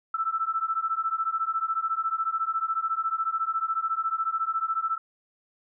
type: beating tone pair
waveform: sine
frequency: 1316 / 1330 Hz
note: E6 / E6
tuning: -3 / +15 cents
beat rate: 14 Hz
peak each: -28 dBFS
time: 0.14-4.98 s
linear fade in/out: 5 ms
effects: none